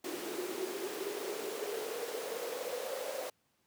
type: noise with high-pass filter sweep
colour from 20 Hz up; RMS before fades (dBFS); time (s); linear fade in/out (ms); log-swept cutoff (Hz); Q
pink; -39; 0.04-3.3; 5; 340 to 540; 8.4
effects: pink hiss -75 dBFS RMS until 3.66 s + high-pass 100 Hz 12 dB/octave